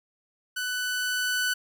sawtooth tone with level ramp, 1494 Hz, F#6, 16 cents sharp, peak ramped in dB -25 to -20 dBFS, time 0.56-1.54 s, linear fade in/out 10 ms, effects none

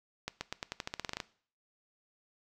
accelerating click train, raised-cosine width 0.2 ms, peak -18 dBFS, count 14, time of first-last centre 0.28-1.202 s, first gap 130 ms, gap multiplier 0.89, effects noise-tail reverb RT60 0.5 s tail -19 dB re dry

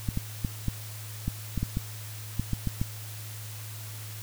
clicks, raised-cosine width 5 ms, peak -15 dBFS, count 12, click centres 0.088 / 0.174 / 0.448 / 0.683 / 1.28 / 1.577 / 1.63 / 1.771 / 2.396 / 2.533 / 2.673 / 2.815 s, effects added 107 Hz sine -39 dBFS peak until 4.22 s + white hiss -44 dBFS RMS until 4.22 s

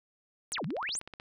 sine exponential two-way sweep, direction down then up, 9956 to 134.4 to 9956 Hz, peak -32 dBFS, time 0.52-0.99 s, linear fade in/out 0 ms, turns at 0.65 s
click train, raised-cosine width 0.3 ms, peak -28 dBFS, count 12, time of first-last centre 0.52-1.199 s, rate 16.2 Hz
effects none

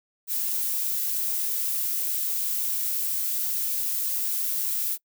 violet noise, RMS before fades -27 dBFS, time 0.27-4.98 s, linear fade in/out 50 ms, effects noise-tail reverb RT60 0.1 s tail -24 dB re dry

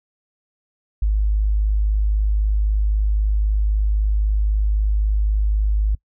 sine tone, 51.91 Hz, G#1, in tune, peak -15 dBFS, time 1.02-5.95 s, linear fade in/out 5 ms, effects noise-tail reverb RT60 0.1 s tail -24 dB re dry

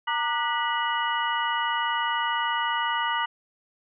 sine tone cluster, 928 / 1196 / 1470 / 1954 / 2919 Hz, A#5 / D6 / F#6 / B6 / F#7, -8 / +31 / -12 / -19 / -24 cents, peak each -27 / -30 / -32 / -31 / -32 dBFS, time 0.07-3.26 s, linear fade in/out 10 ms, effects none

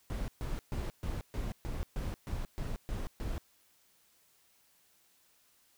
brown noise bursts, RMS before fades -36 dBFS, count 11, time 0.1-3.38 s, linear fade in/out 0 ms, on 180 ms, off 130 ms, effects white hiss -68 dBFS RMS until 5.77 s

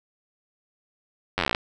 slowing click train, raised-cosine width 0.3 ms, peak -7 dBFS, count 13, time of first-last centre 1.38-1.549 s, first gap 10 ms, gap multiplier 1.06, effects none

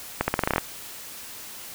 accelerating click train, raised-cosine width 0.5 ms, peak -6 dBFS, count 10, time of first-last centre 0.21-0.581 s, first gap 70 ms, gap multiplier 0.86, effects white hiss -40 dBFS RMS until 1.74 s

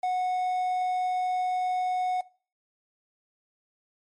triangle tone with quantisation, 734 Hz, F#5, 14 cents flat, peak -22 dBFS, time 0.03-2.21 s, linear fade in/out 5 ms, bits 8, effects noise-tail reverb RT60 0.4 s tail -22 dB re dry + MP3 48 kbps

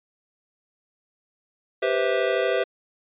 square chord, C major seventh, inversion second, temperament just, 392.4 / 490.5 / 523.3 / 654.1 Hz, G4 / B4 / C5 / E5, +2 / -12 / 0 / -14 cents, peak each -27 dBFS, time 1.82-2.64 s, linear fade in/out 10 ms, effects resampled to 8000 Hz

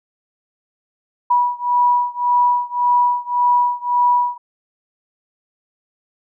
sine beating tone pair, 974 / 975.8 Hz, B5 / B5, -24 / -21 cents, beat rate 1.8 Hz, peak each -16 / -17 dBFS, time 1.3-4.38 s, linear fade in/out 10 ms, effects none

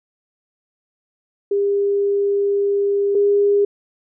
sine tone pair in turn, 402 / 405.7 Hz, G4 / G#4, +44 / -41 cents, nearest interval unison, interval 15 cents, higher second, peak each -15 / -12 dBFS, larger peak second, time 1.51-3.15 / 3.15-3.65 s, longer first, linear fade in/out 5 ms, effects none

